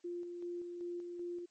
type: tone with tremolo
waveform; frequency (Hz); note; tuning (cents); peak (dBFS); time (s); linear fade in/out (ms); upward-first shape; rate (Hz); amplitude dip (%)
sine; 349.2; F4; 0; -38; 0.04-1.46; 10; square; 2.6; 35
effects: white hiss -73 dBFS RMS until 1.5 s + MP3 32 kbps